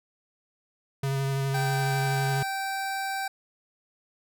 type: tone with vibrato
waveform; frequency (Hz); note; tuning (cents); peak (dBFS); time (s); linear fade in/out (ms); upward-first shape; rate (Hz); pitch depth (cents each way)
square; 136.5; C#3; -26; -26; 1.03-2.43; 5; sine; 12; 14
type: tone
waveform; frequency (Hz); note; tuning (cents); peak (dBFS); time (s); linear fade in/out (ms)
25% pulse; 778; G5; -13; -25; 1.54-3.28; 5
effects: none